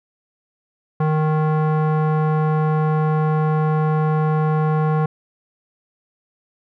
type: tone with low-pass filter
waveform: square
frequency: 155 Hz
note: D#3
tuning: 6 cents flat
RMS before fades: -18 dBFS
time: 1-5.06 s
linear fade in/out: 5 ms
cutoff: 1100 Hz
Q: 1.7
effects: none